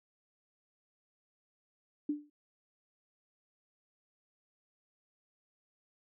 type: tone with exponential decay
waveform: sine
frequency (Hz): 295.1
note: D4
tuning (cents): +8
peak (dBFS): -27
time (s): 2.09-2.3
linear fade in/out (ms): 5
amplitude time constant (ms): 44
effects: none